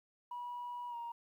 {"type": "tone with pitch glide", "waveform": "sine", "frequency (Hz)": [971, 940.1], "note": ["B5", "A#5"], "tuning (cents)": [-30, 14], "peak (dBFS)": -39, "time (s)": [0.31, 1.12], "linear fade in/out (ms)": 5, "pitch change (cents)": -56, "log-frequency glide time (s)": [0.89, 0.96], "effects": ["tanh soft clip ceiling -37 dBFS", "12-bit"]}